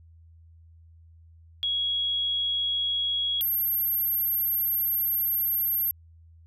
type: tone pair in turn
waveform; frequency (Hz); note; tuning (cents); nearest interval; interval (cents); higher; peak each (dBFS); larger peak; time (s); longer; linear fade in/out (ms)
sine; 3322 / 12615; G#7 / G9; 0 / +10; octave + major seventh; 2310; second; -24 / -23; second; 1.63-3.41 / 3.41-5.91; second; 0
effects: added 82 Hz sine -50 dBFS peak until 6.46 s